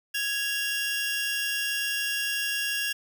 sawtooth tone pair together, 1661.2 / 2779 Hz, G#6 / F7, 0 / -9 cents, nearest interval major sixth, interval 891 cents, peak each -26 dBFS, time 0.14-2.93 s, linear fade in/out 10 ms, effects none

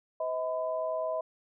sine tone cluster, 510 / 639 / 1006 Hz, C5 / D#5 / B5, -44 / +46 / +32 cents, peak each -39 / -30 / -38 dBFS, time 0.2-1.21 s, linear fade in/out 5 ms, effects none

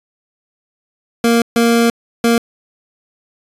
25% pulse tone bursts at uneven times, 233.1 Hz, A#3, in tune, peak -6 dBFS, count 3, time 1.24-1.42 / 1.56-1.9 / 2.24-2.38 s, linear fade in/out 2 ms, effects resampled to 32000 Hz

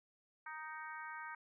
harmonic tone with a mistuned harmonic, 311.1 Hz, D#4, in tune, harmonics 3 / 4 / 5 / 6 / 7, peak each -49 / -51 / -49 / -53 / -56 dBFS, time 0.46-1.35 s, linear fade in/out 5 ms, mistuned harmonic 7, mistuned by +40 cents, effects none

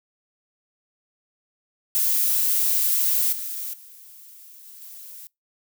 violet noise with level steps, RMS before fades -21 / -31 / -46 / -44 / -41 dBFS, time 1.95-5.27 s, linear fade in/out 0 ms, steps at 3.32 / 3.73 / 4.65 / 4.81 s, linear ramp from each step 10 ms, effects noise-tail reverb RT60 0.2 s tail -25 dB re dry

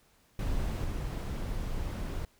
brown noise with level steps, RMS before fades -32 / -34 dBFS, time 0.39-2.25 s, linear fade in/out 2 ms, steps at 0.84 s, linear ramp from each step 2 ms, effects pink hiss -66 dBFS RMS until 2.39 s

